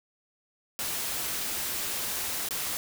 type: noise with dropouts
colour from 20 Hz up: white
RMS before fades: -32 dBFS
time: 0.79-2.77 s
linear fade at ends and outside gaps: 0 ms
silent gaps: 2.487-2.508 s
effects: none